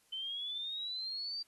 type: exponential sweep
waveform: sine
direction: up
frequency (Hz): 3061 to 4699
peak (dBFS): -37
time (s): 0.12-1.43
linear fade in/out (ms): 10
effects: white hiss -70 dBFS RMS until 1.47 s + AAC 32 kbps